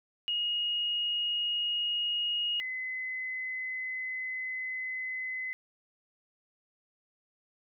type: tone pair in turn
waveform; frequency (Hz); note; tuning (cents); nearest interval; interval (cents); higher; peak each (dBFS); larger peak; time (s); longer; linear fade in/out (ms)
sine; 2874 / 2032; F7 / B6; +49 / +49; tritone; 600; first; -28 / -33; first; 0.28-2.6 / 2.6-5.53; second; 0
effects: none